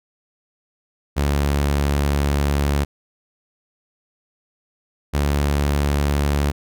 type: tone pair in turn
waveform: sawtooth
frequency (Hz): 71.4 / 71.9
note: D2 / D2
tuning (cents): -48 / -36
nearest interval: unison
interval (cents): 12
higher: second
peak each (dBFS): -13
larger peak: neither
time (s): 1.16-2.85 / 5.13-6.52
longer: first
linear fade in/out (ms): 20
effects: none